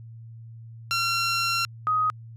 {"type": "tone pair in turn", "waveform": ["15% pulse", "sine"], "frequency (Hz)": [1367, 1253.8], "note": ["F6", "D#6"], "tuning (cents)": [-37, 13], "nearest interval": "minor second", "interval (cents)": 150, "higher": "first", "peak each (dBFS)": [-16, -20], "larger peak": "first", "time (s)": [[0.91, 1.65], [1.87, 2.1]], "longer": "first", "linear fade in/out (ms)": 0, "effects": ["added 114 Hz sine -40 dBFS peak until 2.36 s", "low-pass 10000 Hz 12 dB/octave"]}